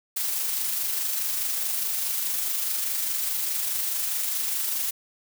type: noise with amplitude modulation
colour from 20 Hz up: blue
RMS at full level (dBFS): -26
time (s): 0.16-4.91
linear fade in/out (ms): 10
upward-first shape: sine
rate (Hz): 24.8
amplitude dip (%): 30
effects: none